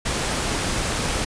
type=noise; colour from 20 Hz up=pink; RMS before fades=-24 dBFS; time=0.05-1.25 s; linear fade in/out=10 ms; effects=resampled to 22050 Hz